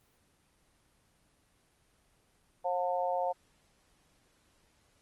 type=harmonic tone; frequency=179 Hz; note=F3; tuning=43 cents sharp; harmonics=3 / 4 / 5; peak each=-33 / -32 / -35 dBFS; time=2.64-3.33 s; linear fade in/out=20 ms; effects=pink hiss -69 dBFS RMS until 5.01 s + Opus 24 kbps